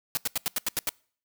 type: noise bursts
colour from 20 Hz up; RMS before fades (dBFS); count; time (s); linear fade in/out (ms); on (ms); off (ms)
white; -27; 8; 0.15-0.892; 0; 21; 82
effects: noise-tail reverb RT60 0.5 s tail -26 dB re dry